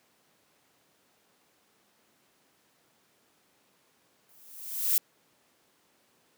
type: noise with exponential growth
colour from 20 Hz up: violet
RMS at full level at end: -22 dBFS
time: 4.29-4.98 s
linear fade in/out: 2 ms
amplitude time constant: 150 ms
effects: pink hiss -67 dBFS RMS until 6.37 s + high-pass 200 Hz 12 dB/octave